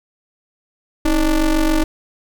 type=ring-modulated tone; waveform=square; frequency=146.4 Hz; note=D3; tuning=5 cents flat; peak=-11 dBFS; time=1.05-1.84 s; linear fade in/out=5 ms; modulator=170 Hz; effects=none